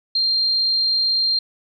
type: tone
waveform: sine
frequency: 4186 Hz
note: C8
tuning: in tune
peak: -16 dBFS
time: 0.15-1.39 s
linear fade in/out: 5 ms
effects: none